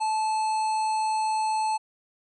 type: harmonic tone with a mistuned harmonic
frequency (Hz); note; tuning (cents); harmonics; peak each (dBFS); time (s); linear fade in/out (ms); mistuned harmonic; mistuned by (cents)
872; A5; -16; 1 / 3 / 5 / 7 / 9 / 10; -23 / -40 / -40 / -51 / -44 / -45; 0-1.78; 20; 5; -35
effects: none